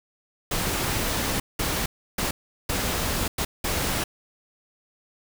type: noise bursts at uneven times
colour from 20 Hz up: pink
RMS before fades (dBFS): -26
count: 6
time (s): 0.51-1.4 / 1.59-1.86 / 2.18-2.31 / 2.69-3.28 / 3.38-3.45 / 3.64-4.04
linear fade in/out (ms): 5
effects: none